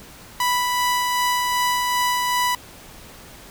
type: tone with tremolo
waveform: sawtooth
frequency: 987.8 Hz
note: B5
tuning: in tune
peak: -14 dBFS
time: 0.4-2.55 s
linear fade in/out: 2 ms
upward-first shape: sine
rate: 2.6 Hz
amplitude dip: 25%
effects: pink hiss -43 dBFS RMS until 3.5 s